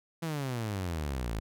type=exponential sweep; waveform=sawtooth; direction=down; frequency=169.6 to 51.8 Hz; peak=-28 dBFS; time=0.22-1.4 s; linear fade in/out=10 ms; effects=none